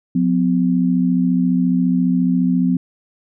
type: tone pair together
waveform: sine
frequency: 179.6 / 254.1 Hz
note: F3 / B3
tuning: +49 / +49 cents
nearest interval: tritone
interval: 600 cents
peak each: -16 dBFS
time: 0.15-2.77 s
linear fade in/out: 5 ms
effects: none